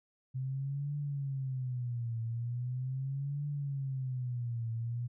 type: tone with vibrato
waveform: sine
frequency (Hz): 128.9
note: C3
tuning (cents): -26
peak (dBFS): -33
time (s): 0.34-5.08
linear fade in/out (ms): 20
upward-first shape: triangle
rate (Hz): 0.4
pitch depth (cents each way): 220
effects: none